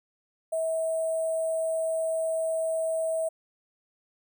sine tone with sample-and-hold, 648 Hz, E5, 30 cents flat, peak -25 dBFS, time 0.52-3.29 s, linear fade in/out 10 ms, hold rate 8820 Hz, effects none

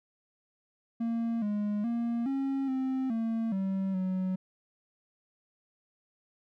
triangle tone with pitch steps, 230.6 / 207.6 / 234.3 / 271.6 / 262.3 / 226.4 / 192.3 / 186.4 Hz, A#3 / G#3 / A#3 / C#4 / C4 / A3 / G3 / F#3, -19 / 0 / +9 / -35 / +4 / +50 / -33 / +13 cents, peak -26 dBFS, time 1-4.36 s, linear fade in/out 10 ms, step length 420 ms, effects none

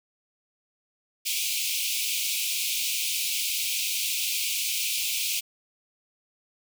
pink high-pass noise, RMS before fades -28 dBFS, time 1.25-5.41 s, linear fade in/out 20 ms, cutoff 2300 Hz, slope 96 dB/octave, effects none

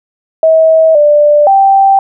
sine tone with pitch steps, 642 / 591 / 782 Hz, E5 / D5 / G5, -46 / +11 / -4 cents, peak -3 dBFS, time 0.43-1.99 s, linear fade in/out 2 ms, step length 520 ms, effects none

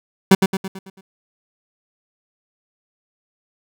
30% pulse tone with echo, 191.3 Hz, G3, 42 cents flat, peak -4 dBFS, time 0.31-0.35 s, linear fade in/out 5 ms, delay 110 ms, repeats 6, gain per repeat -6 dB, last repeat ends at 1.01 s, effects none

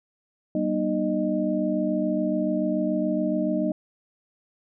sine tone cluster, 191.4 / 238.3 / 305.4 / 615 Hz, G3 / A#3 / D#4 / D#5, -41 / +38 / -32 / -20 cents, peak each -28 / -28 / -26 / -28 dBFS, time 0.55-3.72 s, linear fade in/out 2 ms, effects none

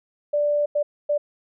sine tone bursts at uneven times, 587.3 Hz, D5, in tune, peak -18 dBFS, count 3, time 0.33-0.66 / 0.75-0.83 / 1.09-1.18 s, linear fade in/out 10 ms, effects none

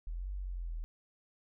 sine exponential two-way sweep, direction up then down, 39.38 to 49 to 39.38 Hz, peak -36 dBFS, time 0.07-0.84 s, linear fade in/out 0 ms, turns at 0.3 s, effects none

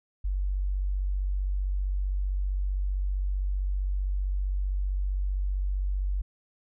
sine tone, 47.7 Hz, G1, 47 cents flat, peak -25 dBFS, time 0.24-6.22 s, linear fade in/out 10 ms, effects none

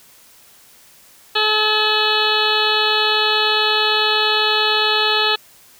harmonic tone, 428.8 Hz, A4, 45 cents flat, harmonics 1 / 2 / 3 / 4 / 6 / 7 / 8 / 9 / 10, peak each -23 / -23 / -23 / -23 / -23 / -23 / -23 / -23 / -23 dBFS, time 1.35-5.36 s, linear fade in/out 10 ms, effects white hiss -48 dBFS RMS until 5.79 s

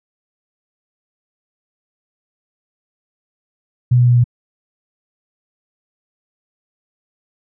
sine tone with pitch steps, 123.47 / 122.69 / 121.91 / 121.14 Hz, B2 / B2 / B2 / B2, 0 / -11 / -22 / -33 cents, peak -8 dBFS, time 3.91-4.242 s, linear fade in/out 10 ms, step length 83 ms, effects none

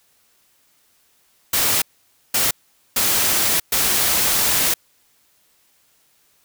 white noise bursts at uneven times, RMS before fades -18 dBFS, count 4, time 1.53-1.82 / 2.34-2.51 / 2.96-3.6 / 3.72-4.74 s, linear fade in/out 5 ms, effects white hiss -60 dBFS RMS until 6.44 s

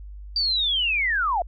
sine linear sweep, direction down, 4699 to 650 Hz, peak -20 dBFS, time 0.36-1.42 s, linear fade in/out 2 ms, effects added 50 Hz sine -36 dBFS peak until 1.47 s

